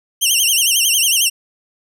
15% pulse tone with vibrato, 2947 Hz, F#7, 8 cents flat, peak -5 dBFS, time 0.21-1.3 s, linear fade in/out 20 ms, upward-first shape sine, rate 11 Hz, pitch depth 150 cents each way, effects none

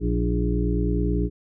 harmonic tone with a mistuned harmonic, 59.1 Hz, A#1, 24 cents sharp, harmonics 1 / 2 / 3 / 5 / 6 / 7, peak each -23 / -29 / -27 / -28 / -33 / -30 dBFS, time 0-1.3 s, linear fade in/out 50 ms, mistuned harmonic 6, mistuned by -48 cents, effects none

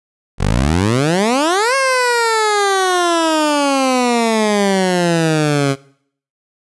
15% pulse exponential two-way sweep, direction up then down, 42.91 to 547 to 135.1 Hz, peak -6 dBFS, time 0.38-5.76 s, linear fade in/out 50 ms, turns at 1.75 s, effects noise-tail reverb RT60 0.6 s tail -21 dB re dry + resampled to 24000 Hz

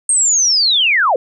sine linear sweep, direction down, 8620 to 455 Hz, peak -10 dBFS, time 0.09-1.16 s, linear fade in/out 2 ms, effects none

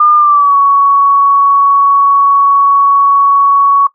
sine tone with pitch glide, 1206 to 1118.8 Hz, D6 to C#6, +46 to +16 cents, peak -4 dBFS, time 0-3.87 s, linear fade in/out 5 ms, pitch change -130 cents, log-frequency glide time 0.17-0.56 s, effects noise-tail reverb RT60 0.1 s tail -18 dB re dry

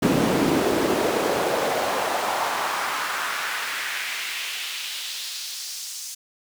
brown noise with high-pass filter sweep, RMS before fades -25 dBFS, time 0.02-6.15 s, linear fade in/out 10 ms, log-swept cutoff 230 to 6400 Hz, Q 1.7, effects none

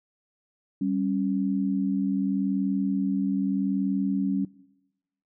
sine tone pair together, 195 / 275.8 Hz, G3 / C#4, -9 / -9 cents, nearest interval tritone, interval 600 cents, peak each -26 dBFS, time 0.81-4.45 s, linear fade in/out 5 ms, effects noise-tail reverb RT60 1.0 s tail -21 dB re dry

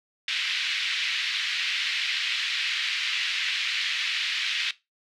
white band-pass noise, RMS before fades -28 dBFS, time 0.28-4.71 s, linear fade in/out 2 ms, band 1900 to 3700 Hz, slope 24 dB/octave, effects noise-tail reverb RT60 0.2 s tail -17 dB re dry

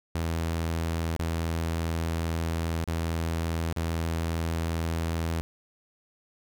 sawtooth tone with dropouts, 82.41 Hz, E2, in tune, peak -23 dBFS, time 0.15-5.41 s, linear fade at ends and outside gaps 0 ms, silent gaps 1.164-1.193 / 2.841-2.876 / 3.727-3.763 s, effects none

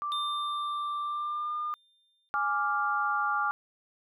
sine tone with pitch glide, 1174.7 to 1209.1 Hz, D6 to D#6, 0 to -50 cents, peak -30 dBFS, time 0.02-1.74 s, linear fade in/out 0 ms, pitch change +50 cents, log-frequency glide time 1.02-1.54 s
triangle tone with exponential decay, 3600 Hz, A7, 39 cents sharp, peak -30 dBFS, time 0.12-2.29 s, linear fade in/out 0 ms, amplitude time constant 470 ms
sine chord, D diminished, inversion second, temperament equal, 830.6 / 1174.7 / 1396.9 Hz, Ab5 / D6 / F6, 0 / 0 / 0 cents, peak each -32 / -29 / -30 dBFS, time 2.34-3.51 s, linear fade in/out 0 ms
effects none

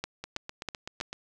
two click trains, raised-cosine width 0.2 ms, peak -15 / -20 dBFS, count 4 / 8, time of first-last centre 0.04-1.011 / 0.24-1.129 s, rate 3.09 / 7.87 Hz, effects none

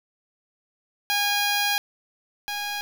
10% pulse tone pair in turn, 818 / 821.2 Hz, G#5 / G#5, -26 / -20 cents, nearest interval unison, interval 6 cents, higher second, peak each -13 / -20 dBFS, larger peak first, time 1.1-1.78 / 2.48-2.81 s, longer first, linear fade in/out 0 ms, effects 7-bit

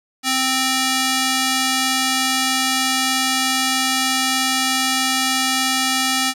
square tone with band-pass filter, 261.6 Hz, C4, in tune, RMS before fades -19 dBFS, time 0.23-6.34 s, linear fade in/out 50 ms, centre 5400 Hz, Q 0.53, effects none

